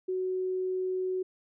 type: tone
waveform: sine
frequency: 371.5 Hz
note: F#4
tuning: 7 cents sharp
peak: -28 dBFS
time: 0.08-1.23 s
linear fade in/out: 10 ms
effects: none